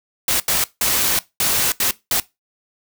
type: noise bursts at uneven times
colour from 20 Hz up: white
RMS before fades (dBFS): -18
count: 6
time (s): 0.28-0.4 / 0.48-0.64 / 0.81-1.19 / 1.4-1.72 / 1.8-1.91 / 2.11-2.2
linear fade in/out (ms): 2
effects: noise-tail reverb RT60 0.2 s tail -19 dB re dry